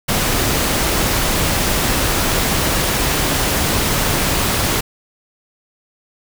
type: noise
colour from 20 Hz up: pink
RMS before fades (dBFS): -17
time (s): 0.08-4.81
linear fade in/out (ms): 10
effects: none